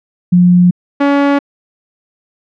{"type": "tone pair in turn", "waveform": ["sine", "sawtooth"], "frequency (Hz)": [178, 282.6], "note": ["F3", "C#4"], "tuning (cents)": [33, 34], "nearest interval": "minor sixth", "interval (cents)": 801, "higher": "second", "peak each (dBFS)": [-4, -4], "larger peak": "neither", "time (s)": [[0.32, 0.71], [1, 1.39]], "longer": "neither", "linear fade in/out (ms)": 10, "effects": ["low-pass 2000 Hz 12 dB/octave"]}